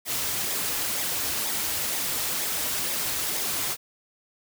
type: noise with flanger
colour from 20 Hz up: white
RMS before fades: -28 dBFS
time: 0.05-3.77 s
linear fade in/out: 50 ms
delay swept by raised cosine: 0.68 to 5.58 ms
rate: 2.1 Hz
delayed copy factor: -0.5
effects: none